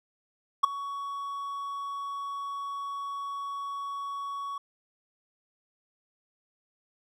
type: tone with ADSR envelope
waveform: triangle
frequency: 1120 Hz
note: C#6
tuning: 18 cents sharp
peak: -12 dBFS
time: 0.63-4.58 s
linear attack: 12 ms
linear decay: 8 ms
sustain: -19 dB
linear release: 4 ms
effects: none